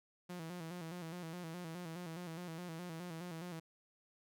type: tone with vibrato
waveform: sawtooth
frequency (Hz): 170.2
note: F3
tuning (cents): -44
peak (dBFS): -40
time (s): 0.29-3.6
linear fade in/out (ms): 10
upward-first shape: square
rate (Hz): 4.8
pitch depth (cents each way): 81
effects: none